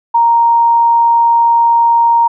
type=tone; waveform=sine; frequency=932.3 Hz; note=A#5; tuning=in tune; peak=-6 dBFS; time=0.14-2.28 s; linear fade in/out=10 ms; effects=none